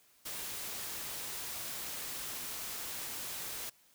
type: noise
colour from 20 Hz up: white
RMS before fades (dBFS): -41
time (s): 0.25-3.7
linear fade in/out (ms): 10
effects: white hiss -66 dBFS RMS until 3.94 s